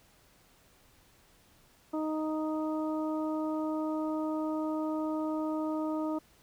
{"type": "harmonic tone", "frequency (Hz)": 311.1, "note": "D#4", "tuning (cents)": 0, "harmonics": [1, 2, 3, 4], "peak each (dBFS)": [-31, -37, -41, -43], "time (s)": [1.93, 6.19], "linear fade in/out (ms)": 10, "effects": ["pink hiss -63 dBFS RMS until 6.42 s"]}